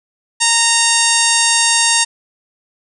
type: harmonic tone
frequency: 925 Hz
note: A#5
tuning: 14 cents flat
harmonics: 1 / 2 / 3 / 4 / 5 / 6 / 7 / 8 / 9 / 10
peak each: -20 / -20 / -20 / -20 / -20 / -20 / -20 / -20 / -20 / -20 dBFS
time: 0.4-2.05 s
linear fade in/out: 20 ms
effects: none